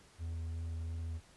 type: tone with vibrato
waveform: triangle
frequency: 82.41 Hz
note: E2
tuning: in tune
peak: -35 dBFS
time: 0.18-1.21 s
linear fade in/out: 50 ms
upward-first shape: triangle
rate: 2.8 Hz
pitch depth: 14 cents each way
effects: pink hiss -62 dBFS RMS until 1.36 s + resampled to 24000 Hz